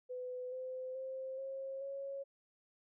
sine tone with pitch steps, 502 / 513.7 / 525.7 / 538 / 550.6 Hz, B4 / C5 / C5 / C5 / C#5, +28 / -32 / +8 / +48 / -12 cents, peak -40 dBFS, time 0.09-2.24 s, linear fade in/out 20 ms, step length 430 ms, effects none

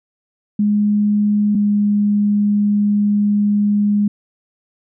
sine tone pair in turn, 207.7 / 206.1 Hz, G#3 / G#3, 0 / -13 cents, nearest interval unison, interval 13 cents, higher first, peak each -12 dBFS, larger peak neither, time 0.59-1.55 / 1.55-4.08 s, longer second, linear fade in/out 5 ms, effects none

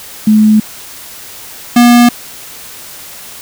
sine / square tone pair in turn, 214.8 / 240.5 Hz, A3 / B3, -41 / -46 cents, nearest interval major second, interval 195 cents, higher second, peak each -3 dBFS, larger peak neither, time 0.27-0.6 / 1.76-2.09 s, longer neither, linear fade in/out 5 ms, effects white hiss -30 dBFS RMS until 3.41 s

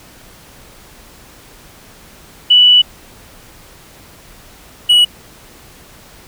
sine / triangle tone pair in turn, 2960 / 2929 Hz, F#7 / F#7, 0 / -18 cents, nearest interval unison, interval 18 cents, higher first, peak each -4 dBFS, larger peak neither, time 2.5-2.82 / 4.89-5.05 s, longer first, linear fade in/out 10 ms, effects pink hiss -41 dBFS RMS until 6.27 s

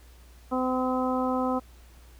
harmonic tone, 256.1 Hz, C4, 37 cents flat, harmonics 1 / 2 / 3 / 4 / 5, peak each -27 / -30 / -32 / -33 / -34 dBFS, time 0.51-1.6 s, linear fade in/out 20 ms, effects added 60 Hz sine -49 dBFS peak until 2.19 s + pink hiss -58 dBFS RMS until 2.19 s

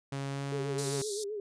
sawtooth tone with pitch glide, 138 to 139.44 Hz, C#3 to C#3, -7 to +11 cents, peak -30 dBFS, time 0.12-1.02 s, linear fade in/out 5 ms, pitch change +18 cents, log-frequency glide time 0.3-0.42 s
sine tone with vibrato, 415.3 Hz, G#4, in tune, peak -34 dBFS, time 0.52-1.4 s, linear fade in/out 2 ms, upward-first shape sine, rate 7.7 Hz, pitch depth 77 cents each way
white high-pass noise, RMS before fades -36 dBFS, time 0.78-1.24 s, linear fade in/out 5 ms, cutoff 3600 Hz, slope 96 dB/octave
effects resampled to 22050 Hz

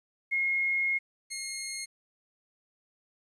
sine / 10% pulse tone pair in turn, 2154 / 2146 Hz, C7 / C7, +50 / +43 cents, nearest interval unison, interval 7 cents, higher first, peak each -25 dBFS, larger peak neither, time 0.31-0.99 / 1.3-1.86 s, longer first, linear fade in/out 20 ms, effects resampled to 24000 Hz + 11-bit

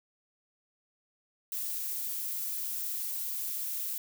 violet noise, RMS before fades -35 dBFS, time 1.52-3.98 s, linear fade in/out 2 ms, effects none

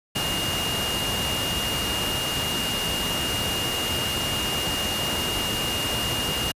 sine tone in noise, 2839 Hz, F7, 28 cents sharp, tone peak -27 dBFS, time 0.15-6.52 s, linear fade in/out 10 ms, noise pink, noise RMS -27 dBFS, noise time 0.15-6.52 s, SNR -3 dB, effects high-pass 60 Hz 12 dB/octave + resampled to 32000 Hz

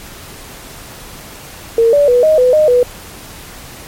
sine tone with pitch steps, 459.2 / 577 / 489.9 / 625 / 502 / 614 / 491.7 Hz, A#4 / D5 / B4 / D#5 / B4 / D#5 / B4, -26 / -31 / -14 / +8 / +28 / -23 / -8 cents, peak -6 dBFS, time 1.78-2.83 s, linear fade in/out 2 ms, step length 150 ms, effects pink hiss -33 dBFS RMS until 3.87 s + MP3 64 kbps

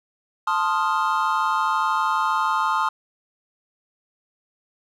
triangle chord, F dominant seventh, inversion first, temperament equal, 880 / 1046.5 / 1244.5 / 1396.9 Hz, A5 / C6 / Eb6 / F6, 0 / 0 / 0 / 0 cents, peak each -23 / -22 / -22 / -26 dBFS, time 0.47-2.89 s, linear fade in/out 5 ms, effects none

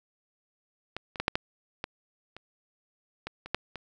clicks, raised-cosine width 0.3 ms, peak -18 / -23 / -13 / -7 / -10 / -16 / -27 / -19 / -25 / -10 / -22 dBFS, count 11, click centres 0.966 / 1.158 / 1.2 / 1.281 / 1.355 / 1.841 / 2.366 / 3.27 / 3.46 / 3.546 / 3.757 s, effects none

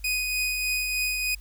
sawtooth tone with tremolo, 2492 Hz, D#7, 2 cents sharp, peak -20 dBFS, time 0.04-1.35 s, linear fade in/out 5 ms, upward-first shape triangle, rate 3.3 Hz, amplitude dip 35%, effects added 50 Hz sine -40 dBFS peak until 1.4 s + white hiss -58 dBFS RMS until 1.4 s

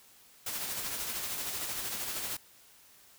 white noise with tremolo, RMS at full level -35 dBFS, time 0.46-2.37 s, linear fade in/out 5 ms, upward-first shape sine, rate 13 Hz, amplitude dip 35%, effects white hiss -59 dBFS RMS until 3.18 s

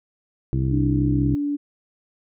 harmonic tone, 65.41 Hz, C2, in tune, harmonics 1 / 2 / 3 / 4 / 5 / 6, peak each -25 / -21 / -30 / -35 / -29 / -41 dBFS, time 0.53-1.35 s, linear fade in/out 0 ms
sine tone with pitch glide, 293.7 to 288.8 Hz, D4 to D4, 0 to -29 cents, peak -21 dBFS, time 0.71-1.57 s, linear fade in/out 20 ms, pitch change -29 cents, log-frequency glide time 1.08-1.21 s
effects none

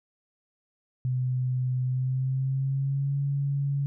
sine tone with pitch glide, 127.2 to 140.32 Hz, C3 to C#3, -48 to +21 cents, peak -24 dBFS, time 1.05-3.86 s, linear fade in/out 0 ms, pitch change +169 cents, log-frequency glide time 1.84-3.17 s, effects none

